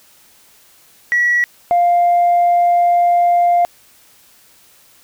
sine tone pair in turn, 1932 / 699.4 Hz, B6 / F5, -39 / +2 cents, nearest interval octave + tritone, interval 1759 cents, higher first, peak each -10 / -8 dBFS, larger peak second, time 1.12-1.44 / 1.71-3.65 s, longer second, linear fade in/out 0 ms, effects tanh soft clip ceiling -7 dBFS + white hiss -49 dBFS RMS until 5.03 s

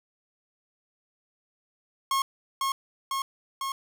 45% pulse tone with echo, 1084 Hz, C#6, 39 cents flat, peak -23 dBFS, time 2.11-2.22 s, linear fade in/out 2 ms, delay 500 ms, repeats 3, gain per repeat -2 dB, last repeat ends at 3.72 s, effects none

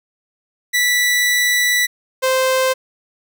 sawtooth tone pair in turn, 1966 / 520.7 Hz, B6 / C5, -8 / -8 cents, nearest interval octave + major seventh, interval 2300 cents, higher first, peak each -10 dBFS, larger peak neither, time 0.73-1.87 / 2.22-2.74 s, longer first, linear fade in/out 20 ms, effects none

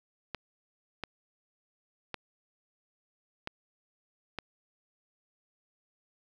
clicks, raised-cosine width 0.3 ms, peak -19 dBFS, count 5, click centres 0.347 / 1.037 / 2.143 / 3.474 / 4.387 s, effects 9-bit

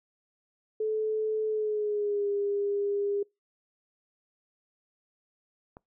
sine tone with pitch glide, 433.8 to 404.7 Hz, A4 to G#4, -25 to -45 cents, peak -26 dBFS, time 0.8-3.23 s, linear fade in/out 5 ms, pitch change -120 cents, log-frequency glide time 1.47-2.28 s
click, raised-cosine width 1 ms, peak -32 dBFS, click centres 5.769 s
effects noise-tail reverb RT60 0.2 s tail -25 dB re dry

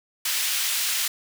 pink high-pass noise, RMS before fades -25 dBFS, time 0.25-1.08 s, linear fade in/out 5 ms, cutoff 2500 Hz, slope 12 dB/octave, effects none

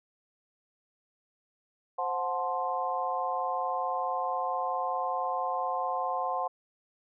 harmonic tone with a mistuned harmonic, 174.61 Hz, F3, in tune, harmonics 3 / 4 / 5 / 6, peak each -36 / -32 / -35 / -33 dBFS, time 1.98-6.48 s, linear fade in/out 10 ms, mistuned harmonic 4, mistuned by +73 cents, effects none

